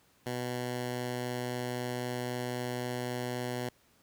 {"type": "tone", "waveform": "10% pulse", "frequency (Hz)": 123.8, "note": "B2", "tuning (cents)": 5, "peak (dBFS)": -25, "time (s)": [0.26, 3.69], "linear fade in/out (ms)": 5, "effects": ["pink hiss -66 dBFS RMS until 4.02 s", "high-pass 60 Hz 12 dB/octave"]}